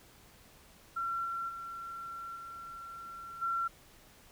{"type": "tone with level steps", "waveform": "sine", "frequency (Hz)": 1361, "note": "F6", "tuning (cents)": -45, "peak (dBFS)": [-32, -34, -40, -43, -30], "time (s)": [0.96, 3.68], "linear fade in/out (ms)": 10, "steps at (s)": [1.24, 1.48, 2.35, 3.41], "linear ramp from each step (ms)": 20, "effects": ["pink hiss -59 dBFS RMS until 4.31 s"]}